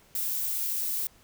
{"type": "noise", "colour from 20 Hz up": "violet", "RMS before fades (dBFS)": -30, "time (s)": [0.15, 1.07], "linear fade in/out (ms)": 2, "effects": ["pink hiss -59 dBFS RMS until 1.23 s"]}